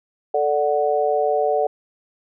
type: chord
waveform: sine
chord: D major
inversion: second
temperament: equal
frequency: 440 / 587.3 / 740 Hz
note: A4 / D5 / F#5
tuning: 0 / 0 / 0 cents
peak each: -21 dBFS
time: 0.34-1.67 s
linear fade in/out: 5 ms
effects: none